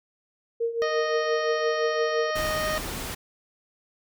sine tone with tremolo, 463.3 Hz, A#4, 11 cents flat, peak -21 dBFS, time 0.6-2.31 s, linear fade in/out 10 ms, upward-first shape triangle, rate 5.8 Hz, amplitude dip 80%
harmonic tone, 620 Hz, D#5, 6 cents flat, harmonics 1 / 2 / 3 / 4 / 5 / 6 / 7 / 8 / 9, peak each -28 / -31 / -32 / -43 / -40 / -48 / -42 / -49 / -41 dBFS, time 0.82-2.78 s, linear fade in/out 0 ms
pink noise, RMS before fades -33 dBFS, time 2.35-3.15 s, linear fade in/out 10 ms
effects none

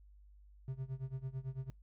triangle tone with tremolo, 132 Hz, C3, 16 cents sharp, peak -34 dBFS, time 0.68-1.7 s, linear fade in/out 0 ms, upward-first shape sine, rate 9 Hz, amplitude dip 90%, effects noise-tail reverb RT60 0.2 s tail -25 dB re dry + added 50 Hz sine -57 dBFS peak until 1.82 s

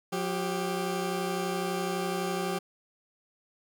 20% pulse tone pair together, 180 / 391.9 Hz, F#3 / G4, -47 / 0 cents, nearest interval octave + minor second, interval 1347 cents, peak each -27 dBFS, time 0.12-2.59 s, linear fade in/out 10 ms, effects none

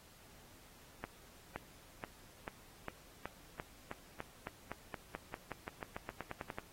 accelerating click train, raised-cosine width 0.5 ms, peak -26 dBFS, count 24, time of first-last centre 1.04-6.585 s, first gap 520 ms, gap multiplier 0.92, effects pink hiss -61 dBFS RMS until 6.72 s + AAC 48 kbps

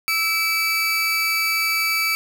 30% pulse tone pair together, 1314.6 / 2302 Hz, E6 / D7, -5 / -35 cents, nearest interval minor seventh, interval 970 cents, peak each -24 / -17 dBFS, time 0.08-2.15 s, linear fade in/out 0 ms, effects none

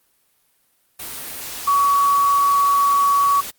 sine tone in noise, 1129 Hz, C#6, 31 cents sharp, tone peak -13 dBFS, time 1.67-3.41 s, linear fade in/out 10 ms, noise white, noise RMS -31 dBFS, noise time 0.99-3.51 s, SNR +15 dB, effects white hiss -63 dBFS RMS until 3.58 s + Opus 32 kbps

